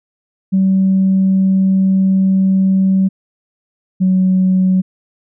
sine tone pair in turn, 190.9 / 186.54 Hz, G3 / F#3, -46 / +14 cents, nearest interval unison, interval 40 cents, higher first, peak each -8 dBFS, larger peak neither, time 0.52-3.09 / 4-4.82 s, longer first, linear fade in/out 20 ms, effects tanh soft clip ceiling -5 dBFS

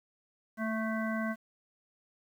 harmonic tone with a mistuned harmonic, 220 Hz, A3, in tune, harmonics 1 / 3 / 5 / 7 / 9, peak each -32 / -38 / -41 / -39 / -43 dBFS, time 0.57-1.36 s, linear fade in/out 50 ms, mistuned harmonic 1, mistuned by +16 cents, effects 10-bit

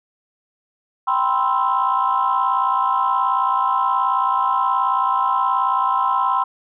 sine chord, C major seventh, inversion second, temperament equal, 784 / 987.8 / 1046.5 / 1318.5 Hz, G5 / B5 / C6 / E6, 0 / 0 / 0 / 0 cents, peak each -23 / -21 / -18 / -23 dBFS, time 1.07-6.44 s, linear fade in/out 10 ms, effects tanh soft clip ceiling -8 dBFS

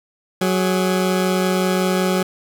20% pulse tone pair together, 185 / 415.3 Hz, F#3 / G#4, 0 / 0 cents, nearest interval octave + major second, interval 1400 cents, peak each -12 / -20 dBFS, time 0.41-2.23 s, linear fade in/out 5 ms, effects none

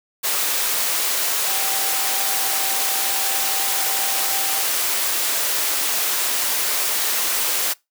sine tone in noise, 779 Hz, G5, 11 cents flat, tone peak -31 dBFS, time 1.46-4.63 s, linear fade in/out 20 ms, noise white, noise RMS -21 dBFS, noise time 0.23-7.74 s, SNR -13 dB, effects noise-tail reverb RT60 0.2 s tail -23 dB re dry + high-pass 400 Hz 12 dB/octave

